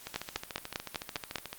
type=two click trains; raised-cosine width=0.2 ms; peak=-20 / -14 dBFS; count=21 / 7; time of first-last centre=0.07-1.53 / 0.16-1.358 s; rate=13.7 / 5.01 Hz; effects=white hiss -51 dBFS RMS until 1.58 s + Opus 48 kbps